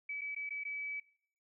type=tone with dropouts; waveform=sine; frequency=2291 Hz; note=D7; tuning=44 cents flat; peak=-37 dBFS; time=0.09-1 s; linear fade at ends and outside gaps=5 ms; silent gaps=0.211-0.215 / 0.349-0.362 / 0.493-0.505 / 0.637-0.65 s; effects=noise-tail reverb RT60 0.6 s tail -20 dB re dry